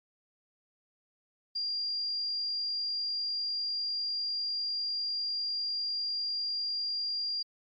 sine tone, 4785 Hz, D8, 32 cents sharp, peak -30 dBFS, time 1.55-7.43 s, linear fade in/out 10 ms, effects MP3 32 kbps

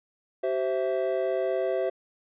triangle chord, C major, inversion second, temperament equal with one note detuned, 381.9 / 523.3 / 659.3 Hz, G4 / C5 / E5, -45 / 0 / 0 cents, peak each -27 dBFS, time 0.43-1.9 s, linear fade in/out 10 ms, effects resampled to 8000 Hz

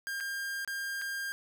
45% pulse tone with dropouts, 1604 Hz, G6, 39 cents sharp, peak -34 dBFS, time 0.07-1.32 s, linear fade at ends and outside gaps 0 ms, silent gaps 0.202-0.207 / 0.648-0.676 / 1.015-1.019 s, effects none

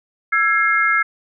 sine tone cluster, 1335 / 1659 / 2130 Hz, E6 / G#6 / C7, +22 / -2 / +30 cents, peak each -18 dBFS, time 0.32-1.03 s, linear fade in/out 10 ms, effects none

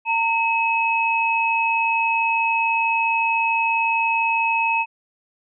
sine tone pair together, 913.5 / 2569 Hz, A#5 / E7, -35 / -45 cents, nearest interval octave + tritone, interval 1790 cents, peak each -20 dBFS, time 0.05-4.86 s, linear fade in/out 50 ms, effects none

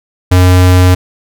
square tone, 91 Hz, F#2, 28 cents flat, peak -4 dBFS, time 0.31-0.95 s, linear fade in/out 10 ms, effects none

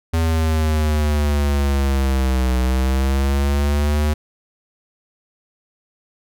square linear two-way sweep, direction down then up, 82.41 to 62.9 to 75.8 Hz, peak -16 dBFS, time 0.13-4.14 s, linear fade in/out 10 ms, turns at 2.57 s, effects none

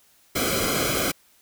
pink noise with comb filter, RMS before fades -24 dBFS, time 0.35-1.12 s, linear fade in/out 10 ms, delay 1.1 ms, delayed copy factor -1, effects white hiss -59 dBFS RMS until 1.41 s

